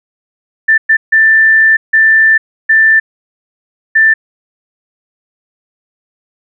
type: tone bursts at uneven times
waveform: sine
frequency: 1774 Hz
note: A6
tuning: 14 cents sharp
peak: -4 dBFS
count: 6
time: 0.68-0.78 / 0.89-0.97 / 1.12-1.77 / 1.93-2.38 / 2.69-3 / 3.95-4.14 s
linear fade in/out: 10 ms
effects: none